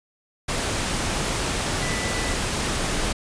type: tone in noise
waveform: sine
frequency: 1982 Hz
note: B6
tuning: 6 cents sharp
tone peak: -32 dBFS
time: 1.82-2.34 s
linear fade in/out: 10 ms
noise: pink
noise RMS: -25 dBFS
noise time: 0.48-3.13 s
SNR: -10 dB
effects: resampled to 22050 Hz